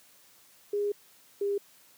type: tone pair in turn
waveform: sine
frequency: 410 / 402.7 Hz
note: G#4 / G4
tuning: -22 / +47 cents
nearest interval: unison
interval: 31 cents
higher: first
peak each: -26 dBFS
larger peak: neither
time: 0.73-0.92 / 1.41-1.58 s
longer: first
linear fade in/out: 5 ms
effects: white hiss -59 dBFS RMS until 1.97 s + high-pass 100 Hz 12 dB/octave